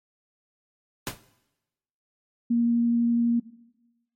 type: noise with exponential decay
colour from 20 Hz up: pink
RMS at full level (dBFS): -26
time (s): 1.07-1.21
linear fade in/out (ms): 0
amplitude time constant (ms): 29
type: tone with vibrato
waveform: sine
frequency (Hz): 235.3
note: A#3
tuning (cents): +16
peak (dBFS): -19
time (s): 2.5-3.4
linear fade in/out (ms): 10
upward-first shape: triangle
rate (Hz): 12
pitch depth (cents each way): 8
effects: noise-tail reverb RT60 1.0 s tail -18 dB re dry + MP3 64 kbps